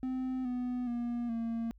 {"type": "tone with pitch steps", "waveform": "triangle", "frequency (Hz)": [257.9, 248.1, 238.7, 229.6], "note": ["C4", "B3", "A#3", "A#3"], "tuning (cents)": [-25, 8, 41, -26], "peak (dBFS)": -30, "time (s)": [0.03, 1.71], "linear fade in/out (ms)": 0, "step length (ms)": 420, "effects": ["added 50 Hz sine -56 dBFS peak until 1.78 s"]}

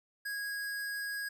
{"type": "tone", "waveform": "square", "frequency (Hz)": 1649, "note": "G#6", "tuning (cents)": -13, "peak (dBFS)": -36, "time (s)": [0.25, 1.29], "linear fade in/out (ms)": 10, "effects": ["12-bit"]}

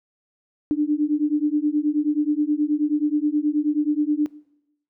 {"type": "beating tone pair", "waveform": "sine", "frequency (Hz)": [293.7, 303.1], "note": ["D4", "D#4"], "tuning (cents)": [0, -45], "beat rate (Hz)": 9.4, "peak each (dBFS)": [-21, -22], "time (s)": [0.71, 4.26], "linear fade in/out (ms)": 0, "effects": ["noise-tail reverb RT60 0.9 s tail -21 dB re dry"]}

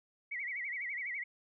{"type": "tone with vibrato", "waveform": "sine", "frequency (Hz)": 2093, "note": "C7", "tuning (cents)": 0, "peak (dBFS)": -36, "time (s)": [0.31, 1.24], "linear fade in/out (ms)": 10, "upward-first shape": "sine", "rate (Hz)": 12, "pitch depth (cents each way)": 160, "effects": []}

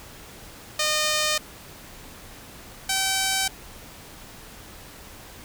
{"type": "tone pair in turn", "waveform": "5% pulse", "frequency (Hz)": [611, 769.8], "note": ["D#5", "G5"], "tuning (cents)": [-32, -32], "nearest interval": "major third", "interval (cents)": 400, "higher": "second", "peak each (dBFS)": -10, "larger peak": "neither", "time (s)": [[0.79, 1.38], [2.89, 3.48]], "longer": "neither", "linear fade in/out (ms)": 5, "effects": ["pink hiss -44 dBFS RMS until 5.44 s"]}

